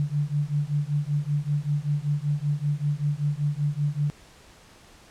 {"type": "beating tone pair", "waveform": "sine", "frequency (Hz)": [143.8, 149], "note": ["D3", "D3"], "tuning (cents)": [-36, 25], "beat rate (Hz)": 5.2, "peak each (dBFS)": -26, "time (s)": [0, 4.1], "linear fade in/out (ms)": 0, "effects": ["pink hiss -52 dBFS RMS until 5.1 s", "low-pass 9000 Hz 12 dB/octave"]}